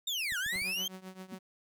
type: linear two-way sweep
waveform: 35% pulse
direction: down then up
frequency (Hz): 3729 to 1400 to 3227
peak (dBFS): -30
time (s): 0.07-0.88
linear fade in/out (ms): 5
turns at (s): 0.38
type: clicks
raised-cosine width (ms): 5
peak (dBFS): -38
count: 4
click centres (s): 0.322 / 0.463 / 0.56 / 0.619
type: tone with tremolo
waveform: sawtooth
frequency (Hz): 187.2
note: F#3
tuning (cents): +20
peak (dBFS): -37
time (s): 0.52-1.39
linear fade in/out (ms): 10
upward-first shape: triangle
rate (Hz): 7.6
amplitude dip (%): 90
type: tone with exponential decay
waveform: sine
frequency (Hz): 223.8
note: A3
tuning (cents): +30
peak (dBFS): -36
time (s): 1.32-1.39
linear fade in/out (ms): 5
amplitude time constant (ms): 15
effects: none